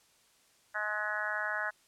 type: harmonic tone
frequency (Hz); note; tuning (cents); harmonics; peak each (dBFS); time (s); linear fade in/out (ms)
211.2; G#3; +29; 3 / 4 / 5 / 6 / 7 / 8 / 9; -41 / -42 / -43 / -42 / -36 / -36 / -42; 0.74-1.71; 20
effects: white hiss -66 dBFS RMS until 1.87 s + low-pass 10000 Hz 12 dB/octave